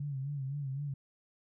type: tone with vibrato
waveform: sine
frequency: 139 Hz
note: C#3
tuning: 5 cents sharp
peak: -34 dBFS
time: 0-0.94 s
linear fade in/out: 5 ms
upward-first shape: sine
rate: 3.9 Hz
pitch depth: 87 cents each way
effects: none